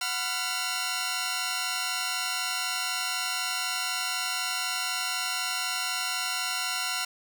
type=tone cluster; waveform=10% pulse; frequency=736 / 996 / 1376 Hz; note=F#5 / B5 / F6; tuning=-9 / +14 / -26 cents; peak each=-26 / -27 / -22 dBFS; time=0.01-7.05 s; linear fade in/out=5 ms; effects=none